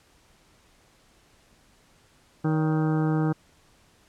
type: harmonic tone with a mistuned harmonic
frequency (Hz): 156.6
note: D#3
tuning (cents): +11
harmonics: 1 / 2 / 3 / 4 / 5 / 6 / 7 / 8 / 9 / 10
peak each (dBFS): -23 / -26 / -33 / -42 / -36 / -42 / -45 / -40 / -44 / -44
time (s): 2.44-3.33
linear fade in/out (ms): 10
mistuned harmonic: 4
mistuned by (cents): -150
effects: pink hiss -60 dBFS RMS until 4.08 s + low-pass 10000 Hz 12 dB/octave